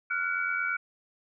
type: tone cluster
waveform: sine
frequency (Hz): 1389 / 1478 / 2282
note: F6 / F#6 / C#7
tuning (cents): -10 / -2 / +50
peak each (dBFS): -31 / -31 / -32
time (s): 0.1-0.77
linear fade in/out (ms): 10
effects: none